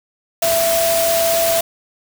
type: tone in noise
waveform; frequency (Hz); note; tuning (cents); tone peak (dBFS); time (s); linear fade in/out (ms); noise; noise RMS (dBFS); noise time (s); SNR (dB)
sine; 667; E5; +20; -15; 0.42-1.61; 5; white; -20; 0.42-1.61; +2
effects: none